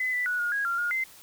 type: tone with pitch steps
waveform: sine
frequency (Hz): 2020 / 1981 / 1469 / 1431 / 1647 / 1384 / 1426 / 2072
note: B6 / B6 / F#6 / F6 / G#6 / F6 / F6 / C7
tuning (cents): +39 / +5 / -13 / +42 / -15 / -16 / +36 / -17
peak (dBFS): -25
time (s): 0-1.04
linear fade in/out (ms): 5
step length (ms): 130
effects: white hiss -51 dBFS RMS until 1.22 s